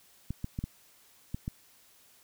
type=clicks; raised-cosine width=5 ms; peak=-21 dBFS; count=6; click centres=0.306 / 0.444 / 0.589 / 0.64 / 1.345 / 1.479 s; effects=white hiss -61 dBFS RMS until 2.23 s